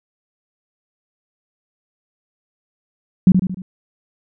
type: tone with echo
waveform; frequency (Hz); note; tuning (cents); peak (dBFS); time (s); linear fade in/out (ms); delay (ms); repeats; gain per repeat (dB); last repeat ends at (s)
sine; 185; F#3; 0; -4; 3.27-3.32; 2; 75; 4; -6; 3.62
effects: none